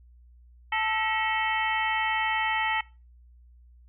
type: harmonic tone with a mistuned harmonic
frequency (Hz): 440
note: A4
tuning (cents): 0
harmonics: 2 / 3 / 4 / 5 / 6 / 7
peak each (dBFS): -28 / -34 / -30 / -31 / -35 / -36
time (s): 0.72-2.81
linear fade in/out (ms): 5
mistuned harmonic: 4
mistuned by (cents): +140
effects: noise-tail reverb RT60 0.3 s tail -22 dB re dry + added 60 Hz sine -51 dBFS peak until 3.88 s